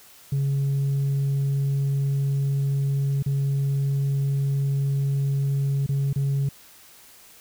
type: tone with dropouts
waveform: sine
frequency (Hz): 138.59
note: C#3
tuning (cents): 0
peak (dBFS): -18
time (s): 0.32-6.49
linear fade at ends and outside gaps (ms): 5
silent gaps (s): 3.226-3.261 / 5.864-5.89 / 6.13-6.159
effects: tanh soft clip ceiling -19 dBFS + white hiss -50 dBFS RMS until 7.4 s